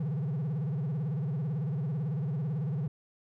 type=tone with vibrato; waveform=triangle; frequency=147.1 Hz; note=D3; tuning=3 cents sharp; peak=-27 dBFS; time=0-2.88 s; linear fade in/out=5 ms; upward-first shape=sine; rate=18 Hz; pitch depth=240 cents each way; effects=none